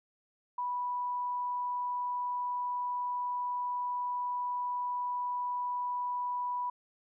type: tone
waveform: sine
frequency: 984 Hz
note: B5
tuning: 7 cents flat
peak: -31 dBFS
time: 0.58-6.7 s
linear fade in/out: 5 ms
effects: none